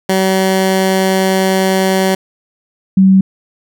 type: tone pair in turn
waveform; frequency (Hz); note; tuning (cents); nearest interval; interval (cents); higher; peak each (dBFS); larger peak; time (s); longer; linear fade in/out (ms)
15% pulse / sine; 190 / 190.94; F#3 / G3; +46 / -45; unison; 9; second; -4; neither; 0.09-2.15 / 2.97-3.21; first; 5
effects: none